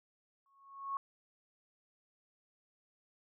sine tone with exponential growth, 1100 Hz, C#6, 14 cents flat, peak -32 dBFS, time 0.46-0.97 s, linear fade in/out 1 ms, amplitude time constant 110 ms, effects none

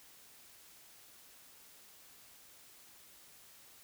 silence, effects white hiss -59 dBFS RMS until 3.83 s

